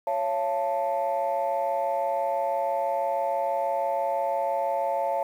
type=chord; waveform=sine; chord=Db augmented; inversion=none; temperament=equal with one note detuned; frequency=554.4 / 680.5 / 880 Hz; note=Db5 / F5 / A5; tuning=0 / -45 / 0 cents; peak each=-27 dBFS; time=0.07-5.23 s; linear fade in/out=2 ms; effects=tanh soft clip ceiling -18 dBFS + 9-bit